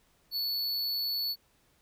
square tone, 4435 Hz, C#8, in tune, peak -30 dBFS, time 0.31-1.36 s, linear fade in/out 50 ms, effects pink hiss -68 dBFS RMS until 1.81 s

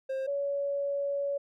triangle / sine tone pair in turn, 532 / 563.6 Hz, C5 / C#5, +29 / +29 cents, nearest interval minor second, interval 100 cents, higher second, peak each -28 dBFS, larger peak neither, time 0.09-0.27 / 0.27-1.38 s, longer second, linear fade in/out 10 ms, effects none

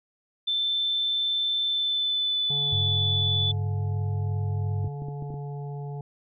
sine tone with pitch glide, 3539 to 3472 Hz, A7 to A7, +9 to -24 cents, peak -23 dBFS, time 0.47-3.52 s, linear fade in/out 10 ms, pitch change -33 cents, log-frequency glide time 1.65-2.74 s
harmonic tone, 142.9 Hz, D3, 47 cents flat, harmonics 1 / 3 / 5 / 6, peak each -32 / -42 / -46 / -48 dBFS, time 2.5-6.01 s, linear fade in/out 2 ms
sine tone with vibrato, 100 Hz, G2, 35 cents sharp, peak -25 dBFS, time 2.72-4.88 s, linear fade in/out 5 ms, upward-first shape triangle, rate 6.6 Hz, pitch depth 13 cents each way
clicks, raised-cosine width 3 ms, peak -27 dBFS, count 6, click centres 4.845 / 5.021 / 5.085 / 5.224 / 5.304 / 5.341 s
effects none

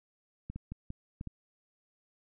clicks, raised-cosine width 5 ms, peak -27 dBFS, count 6, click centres 0.5 / 0.56 / 0.72 / 0.904 / 1.211 / 1.273 s, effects none

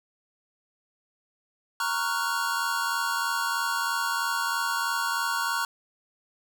square chord, Gb major seventh, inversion first, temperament equal, 932.3 / 1108.7 / 1396.9 / 1480 Hz, Bb5 / Db6 / F6 / Gb6, 0 / 0 / 0 / 0 cents, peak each -32 dBFS, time 1.8-5.65 s, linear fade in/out 2 ms, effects none

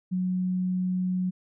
sine tone, 183.4 Hz, F#3, 15 cents flat, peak -24 dBFS, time 0.11-1.31 s, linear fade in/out 20 ms, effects none

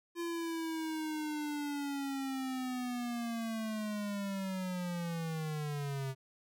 square linear sweep, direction down, 343.6 to 131.7 Hz, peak -36 dBFS, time 0.15-6.15 s, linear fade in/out 50 ms, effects none

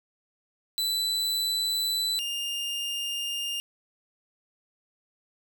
40% pulse tone pair in turn, 3986 / 2819 Hz, B7 / F7, +15 / +16 cents, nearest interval tritone, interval 599 cents, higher first, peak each -24 / -28 dBFS, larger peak first, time 0.78-2.19 / 2.19-3.6 s, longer neither, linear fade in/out 0 ms, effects none

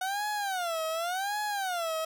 30% pulse tone with vibrato, 733 Hz, F#5, 16 cents flat, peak -27 dBFS, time 0.01-2.05 s, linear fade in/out 5 ms, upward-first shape sine, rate 0.89 Hz, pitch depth 240 cents each way, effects none

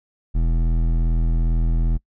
sine tone with hard clipping, 41.2 Hz, E1, in tune, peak -18 dBFS, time 0.34-1.98 s, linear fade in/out 20 ms, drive 12 dB, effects noise-tail reverb RT60 0.1 s tail -24 dB re dry

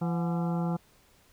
harmonic tone with a mistuned harmonic, 170 Hz, F3, 46 cents flat, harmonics 1 / 2 / 3 / 4 / 5 / 6 / 7 / 8, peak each -27 / -38 / -40 / -40 / -41 / -47 / -47 / -47 dBFS, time 0.01-0.77 s, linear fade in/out 10 ms, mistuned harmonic 4, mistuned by +110 cents, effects pink hiss -62 dBFS RMS until 1.32 s

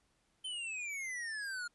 square exponential sweep, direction down, 3107 to 1407 Hz, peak -39 dBFS, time 0.44-1.68 s, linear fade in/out 10 ms, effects pink hiss -75 dBFS RMS until 1.74 s + resampled to 24000 Hz

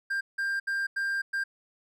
triangle tone bursts at uneven times, 1592 Hz, G6, 26 cents sharp, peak -25 dBFS, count 5, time 0.1-0.21 / 0.38-0.6 / 0.67-0.87 / 0.96-1.22 / 1.33-1.44 s, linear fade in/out 10 ms, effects none

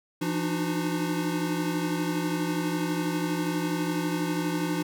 square tone cluster, 169.9 / 297.9 / 310.1 / 363.2 Hz, F3 / D4 / D#4 / F#4, -47 / +25 / -6 / -32 cents, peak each -31 / -31 / -34 / -36 dBFS, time 0.21-4.83 s, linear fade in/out 10 ms, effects none

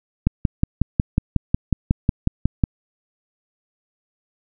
click train, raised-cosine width 5 ms, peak -3 dBFS, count 14, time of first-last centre 0.27-2.638 s, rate 5.49 Hz, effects none

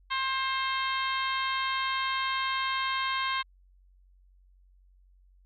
harmonic tone, 530 Hz, C5, 22 cents sharp, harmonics 2 / 3 / 4 / 5 / 6 / 7 / 8, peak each -30 / -35 / -35 / -40 / -37 / -40 / -42 dBFS, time 0.1-3.43 s, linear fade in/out 20 ms, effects added 46 Hz sine -57 dBFS peak until 5.45 s

